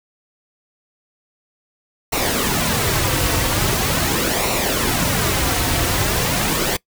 pink noise with flanger, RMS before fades -19 dBFS, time 2.12-6.77 s, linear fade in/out 10 ms, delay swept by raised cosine 0.61 to 5.01 ms, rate 0.42 Hz, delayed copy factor -0.55, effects noise-tail reverb RT60 0.1 s tail -22 dB re dry

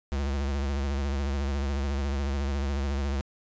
square tone with vibrato, 69.6 Hz, C#2, 8 cents sharp, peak -27 dBFS, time 0.12-3.21 s, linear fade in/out 0 ms, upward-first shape sine, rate 14 Hz, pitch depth 73 cents each way, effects resampled to 16000 Hz

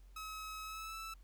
sawtooth tone with pitch glide, 1282 to 1318 Hz, E6 to E6, -49 to -1 cents, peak -40 dBFS, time 0.16-1.14 s, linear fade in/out 5 ms, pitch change +48 cents, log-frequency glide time 0.63-0.96 s, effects added 46 Hz sine -55 dBFS peak until 1.23 s + pink hiss -73 dBFS RMS until 1.23 s

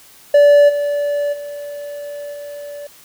triangle tone with level steps, 579 Hz, D5, 25 cents flat, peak -4 / -14 / -24 / -26 dBFS, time 0.34-2.87 s, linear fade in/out 5 ms, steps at 0.68 / 1.32 / 2.32 s, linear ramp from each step 20 ms, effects white hiss -45 dBFS RMS until 3.04 s

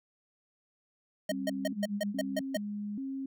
sine tone with pitch glide, 196 to 198.85 Hz, G3 to G3, 0 to +25 cents, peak -37 dBFS, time 1.29-2.41 s, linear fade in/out 5 ms, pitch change +25 cents, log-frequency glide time 1.44-1.81 s
square tone bursts, 622.3 Hz, D#5, in tune, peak -29 dBFS, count 8, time 1.29-2.572 s, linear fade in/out 5 ms, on 29 ms, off 150 ms
sine tone with vibrato, 235.8 Hz, A#3, 20 cents sharp, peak -34 dBFS, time 1.31-3.26 s, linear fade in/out 5 ms, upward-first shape square, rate 1.2 Hz, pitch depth 230 cents each way
effects none

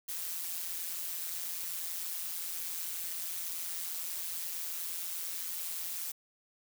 blue noise with amplitude modulation, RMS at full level -35 dBFS, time 0.08-6.12 s, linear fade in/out 10 ms, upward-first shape sine, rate 171 Hz, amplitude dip 70%, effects none

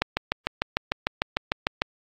click train, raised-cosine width 0.3 ms, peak -6 dBFS, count 13, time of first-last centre 0.02-1.819 s, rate 6.67 Hz, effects AAC 48 kbps

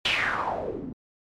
white noise with low-pass filter sweep, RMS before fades -28 dBFS, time 0.05-0.93 s, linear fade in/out 5 ms, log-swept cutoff 3300 to 220 Hz, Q 4.7, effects MP3 64 kbps

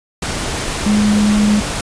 sine tone in noise, 209.1 Hz, G#3, 12 cents sharp, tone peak -10 dBFS, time 0.86-1.6 s, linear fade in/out 5 ms, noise pink, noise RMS -21 dBFS, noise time 0.22-1.81 s, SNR +8 dB, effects resampled to 22050 Hz

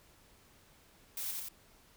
blue noise with echo, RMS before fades -39 dBFS, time 1.17-1.31 s, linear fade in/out 2 ms, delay 88 ms, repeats 2, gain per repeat -2 dB, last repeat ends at 1.486 s, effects pink hiss -63 dBFS RMS until 1.96 s

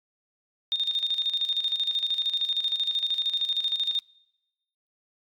sine tone with tremolo, 3661 Hz, A#7, 32 cents flat, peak -22 dBFS, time 0.72-3.99 s, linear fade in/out 0 ms, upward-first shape square, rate 13 Hz, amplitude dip 65%, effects noise-tail reverb RT60 1.0 s tail -25 dB re dry + AAC 64 kbps

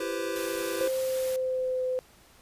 square chord, C major seventh, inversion first, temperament equal with one note detuned, 336.2 / 392 / 493.9 / 523.3 Hz, E4 / G4 / B4 / C5, +34 / 0 / 0 / 0 cents, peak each -36 dBFS, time 0-0.88 s, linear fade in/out 5 ms
white noise, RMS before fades -40 dBFS, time 0.36-1.36 s, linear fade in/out 0 ms
sine tone with pitch glide, 523.3 to 510.2 Hz, C5 to C5, 0 to -44 cents, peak -26 dBFS, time 0.81-1.99 s, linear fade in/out 0 ms, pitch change -44 cents, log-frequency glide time 0.95-1.84 s
effects pink hiss -57 dBFS RMS until 2.41 s + resampled to 32000 Hz

